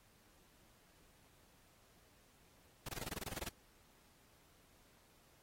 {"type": "noise bursts", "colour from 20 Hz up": "pink", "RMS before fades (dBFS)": -43, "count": 13, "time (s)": [2.86, 3.488], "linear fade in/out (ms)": 5, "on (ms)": 28, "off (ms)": 22, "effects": ["pink hiss -69 dBFS RMS until 5.42 s", "AAC 48 kbps"]}